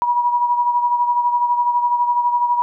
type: beating tone pair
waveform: sine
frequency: 964 / 976 Hz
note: B5 / B5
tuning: -42 / -21 cents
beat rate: 12 Hz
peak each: -15 / -23 dBFS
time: 0.02-2.62 s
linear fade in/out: 0 ms
effects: none